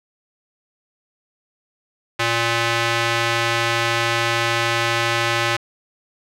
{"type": "tone with band-pass filter", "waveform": "square", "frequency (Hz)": 116.54, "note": "A#2", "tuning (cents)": 0, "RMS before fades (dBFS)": -20, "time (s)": [2.19, 5.57], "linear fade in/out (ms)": 10, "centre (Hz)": 2300, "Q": 0.81, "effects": []}